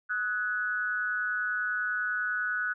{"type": "tone with amplitude modulation", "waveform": "sine", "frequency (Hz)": 1480, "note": "F#6", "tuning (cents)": 0, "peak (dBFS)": -24, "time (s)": [0.09, 2.74], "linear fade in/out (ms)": 20, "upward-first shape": "sine", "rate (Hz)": 210, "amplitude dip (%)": 75, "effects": []}